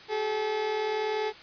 30% pulse tone pair together, 390.2 / 430.6 Hz, G4 / A4, -8 / -37 cents, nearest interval major second, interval 171 cents, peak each -33 / -25 dBFS, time 0.08-1.33 s, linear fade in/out 50 ms, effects white hiss -48 dBFS RMS until 1.42 s + resampled to 11025 Hz

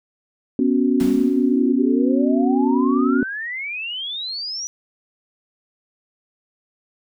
sine chord, B suspended second, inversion none, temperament equal, 246.9 / 277.2 / 370 Hz, B3 / C#4 / F#4, 0 / 0 / 0 cents, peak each -18 / -18 / -23 dBFS, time 0.59-3.23 s, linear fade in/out 2 ms
pink noise with exponential decay, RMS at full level -32 dBFS, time 1-1.69 s, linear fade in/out 1 ms, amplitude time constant 150 ms
sine exponential sweep, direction up, 182.2 to 5920 Hz, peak -25 dBFS, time 1.01-4.67 s, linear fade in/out 0 ms
effects none

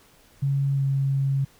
sine tone with pitch glide, 138.59 to 136.84 Hz, C#3 to C#3, 0 to -22 cents, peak -20 dBFS, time 0.42-1.45 s, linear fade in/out 10 ms, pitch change -22 cents, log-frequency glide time 0.74-0.82 s, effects pink hiss -56 dBFS RMS until 1.59 s

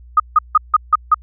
sine tone bursts, 1244.5 Hz, D#6, in tune, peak -6 dBFS, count 6, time 0.17-1.144 s, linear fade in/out 5 ms, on 29 ms, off 160 ms, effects added 60 Hz sine -38 dBFS peak until 1.22 s

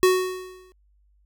square tone with exponential decay, 370 Hz, F#4, in tune, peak -13 dBFS, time 0.03-0.72 s, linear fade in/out 0 ms, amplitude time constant 150 ms, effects added 50 Hz sine -58 dBFS peak until 1.25 s

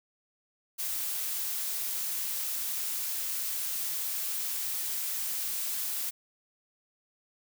blue noise, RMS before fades -33 dBFS, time 0.78-6.11 s, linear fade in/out 20 ms, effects none

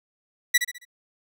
sawtooth tone with echo, 1953 Hz, B6, 20 cents flat, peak -11 dBFS, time 0.54-0.58 s, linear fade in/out 10 ms, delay 68 ms, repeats 4, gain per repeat -8 dB, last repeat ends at 0.852 s, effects none

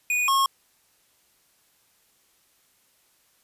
square tone pair in turn, 2467 / 1086.6 Hz, D#7 / C#6, -15 / -35 cents, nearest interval octave + major second, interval 1420 cents, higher first, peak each -22 / -19 dBFS, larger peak second, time 0.1-0.28 / 0.28-0.46 s, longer neither, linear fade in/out 2 ms, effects white hiss -64 dBFS RMS until 3.43 s + resampled to 32000 Hz

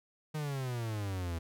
45% pulse exponential sweep, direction down, 156.2 to 81.4 Hz, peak -34 dBFS, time 0.34-1.39 s, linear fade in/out 10 ms, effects none

